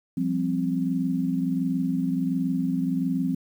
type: chord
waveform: sine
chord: F suspended second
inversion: none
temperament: equal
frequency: 174.61 / 196 / 261.6 Hz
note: F3 / G3 / C4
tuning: 0 / 0 / 0 cents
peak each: -27 / -30 / -25 dBFS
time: 0.17-3.35 s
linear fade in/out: 5 ms
effects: 9-bit